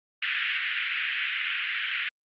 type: band-pass noise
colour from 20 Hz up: white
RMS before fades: -29 dBFS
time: 0.22-2.09 s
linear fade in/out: 5 ms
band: 1500 to 3000 Hz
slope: 48 dB/octave
effects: Opus 48 kbps